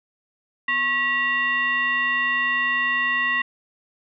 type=tone with frequency modulation; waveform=sine; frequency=1930 Hz; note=B6; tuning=40 cents flat; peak=-19 dBFS; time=0.68-3.42 s; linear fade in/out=5 ms; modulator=840 Hz; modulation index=0.84; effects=none